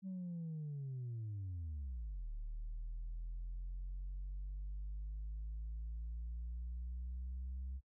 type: linear two-way sweep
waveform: sine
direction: down then up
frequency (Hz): 193.3 to 36.95 to 65.4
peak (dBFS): -39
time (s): 0.02-7.81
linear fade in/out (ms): 50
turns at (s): 2.3
effects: noise-tail reverb RT60 0.1 s tail -26 dB re dry + tanh soft clip ceiling -39 dBFS